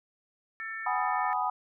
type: harmonic tone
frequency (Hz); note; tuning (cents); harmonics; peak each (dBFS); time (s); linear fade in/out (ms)
445.6; A4; +22; 3 / 4 / 5; -42 / -36 / -43; 0.6-1.33; 0
type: chord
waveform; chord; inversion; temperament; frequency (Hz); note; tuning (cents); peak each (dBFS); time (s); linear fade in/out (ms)
sine; G# minor seventh; third; equal with one note detuned; 746.9 / 830.6 / 987.8 / 1244.5; F#5 / G#5 / B5 / D#6; +16 / 0 / 0 / 0; -32; 0.86-1.5; 5
effects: none